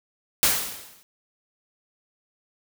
white noise with exponential decay, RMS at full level -17 dBFS, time 0.43-1.03 s, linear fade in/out 0 ms, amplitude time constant 130 ms, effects none

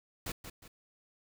pink noise with echo, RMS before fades -38 dBFS, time 0.26-0.32 s, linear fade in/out 5 ms, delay 180 ms, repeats 2, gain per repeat -8 dB, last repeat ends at 0.68 s, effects none

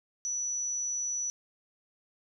sine tone, 5920 Hz, F#8, in tune, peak -30 dBFS, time 0.25-1.3 s, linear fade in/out 0 ms, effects none

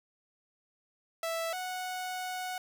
sawtooth tone pair in turn, 659.3 / 736.8 Hz, E5 / F#5, 0 / -7 cents, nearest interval major second, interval 193 cents, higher second, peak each -28 / -31 dBFS, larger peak first, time 1.23-1.53 / 1.53-2.58 s, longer second, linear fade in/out 2 ms, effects none

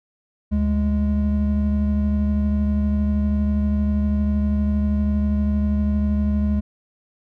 triangle tone pair together, 73.42 / 207.7 Hz, D2 / G#3, 0 / 0 cents, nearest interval octave + tritone, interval 1800 cents, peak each -18 / -18 dBFS, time 0.51-6.61 s, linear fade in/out 20 ms, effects none

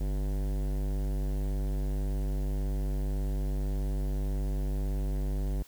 sine tone with hard clipping, 49.11 Hz, G1, 4 cents sharp, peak -30 dBFS, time 0-5.63 s, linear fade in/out 10 ms, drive 18 dB, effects white hiss -57 dBFS RMS until 5.67 s

